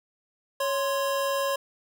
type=tone pair together; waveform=square; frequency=554.4 / 1046.5 Hz; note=C#5 / C6; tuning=0 / 0 cents; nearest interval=major seventh; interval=1100 cents; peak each=-27 / -30 dBFS; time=0.6-1.56 s; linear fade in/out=5 ms; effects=none